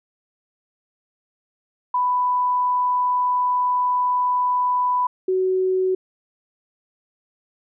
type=tone pair in turn; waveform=sine; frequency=993 / 373.7 Hz; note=B5 / F#4; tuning=+9 / +17 cents; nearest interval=octave + perfect fourth; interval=1692 cents; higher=first; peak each=-17 dBFS; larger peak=neither; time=1.94-5.07 / 5.28-5.95 s; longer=first; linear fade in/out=5 ms; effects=none